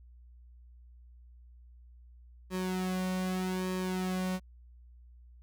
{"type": "tone with flanger", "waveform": "sawtooth", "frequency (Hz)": 185, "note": "F#3", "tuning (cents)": 0, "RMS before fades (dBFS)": -33, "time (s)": [2.5, 4.4], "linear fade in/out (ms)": 50, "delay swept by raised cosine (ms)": [1.4, 2.4], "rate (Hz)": 0.82, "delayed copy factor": -0.75, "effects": ["added 60 Hz sine -52 dBFS peak until 5.42 s"]}